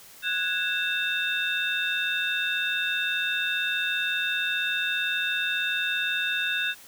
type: tone cluster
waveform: sine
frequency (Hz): 1476 / 1651 / 2665 / 3643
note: F#6 / G#6 / E7 / A#7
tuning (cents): -5 / -11 / +18 / -41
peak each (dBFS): -30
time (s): 0.22-6.75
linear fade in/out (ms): 50
effects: white hiss -49 dBFS RMS until 6.87 s